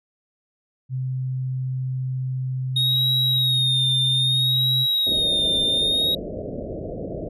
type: tone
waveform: sine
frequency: 129.6 Hz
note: C3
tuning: 16 cents flat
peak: -23 dBFS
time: 0.89-4.87 s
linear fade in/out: 50 ms
type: tone with vibrato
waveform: triangle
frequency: 3729 Hz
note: A#7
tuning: in tune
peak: -17 dBFS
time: 2.76-6.15 s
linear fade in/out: 5 ms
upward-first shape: sine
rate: 0.62 Hz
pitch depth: 59 cents each way
type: low-pass noise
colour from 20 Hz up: white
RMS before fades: -31 dBFS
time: 5.06-7.29 s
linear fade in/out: 10 ms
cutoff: 650 Hz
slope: 96 dB/octave
effects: none